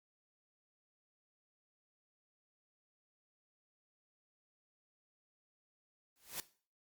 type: noise with exponential growth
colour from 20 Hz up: white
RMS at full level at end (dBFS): -38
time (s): 6.16-6.4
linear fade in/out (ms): 0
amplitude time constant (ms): 51
effects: noise-tail reverb RT60 0.4 s tail -17 dB re dry + Opus 48 kbps